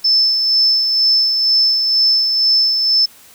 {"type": "tone with tremolo", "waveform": "sine", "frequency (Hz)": 5270, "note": "E8", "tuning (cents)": -1, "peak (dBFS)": -9, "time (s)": [0.04, 3.06], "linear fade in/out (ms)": 10, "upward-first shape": "sine", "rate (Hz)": 2.1, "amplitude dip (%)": 40, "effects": ["white hiss -44 dBFS RMS until 3.34 s"]}